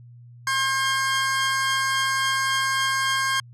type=tone pair together; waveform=sawtooth; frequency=1070 / 1603.2 Hz; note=C6 / G6; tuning=+38 / +38 cents; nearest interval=perfect fifth; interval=700 cents; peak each=-20 dBFS; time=0.47-3.4 s; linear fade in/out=2 ms; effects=added 120 Hz sine -43 dBFS peak until 3.53 s + low-pass 10000 Hz 12 dB/octave